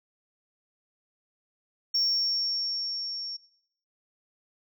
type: tone with level ramp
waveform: sine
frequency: 5490 Hz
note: F8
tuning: 31 cents flat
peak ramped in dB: -21 to -34 dBFS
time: 1.94-3.37 s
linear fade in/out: 10 ms
effects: noise-tail reverb RT60 0.8 s tail -21 dB re dry + tanh soft clip ceiling -19 dBFS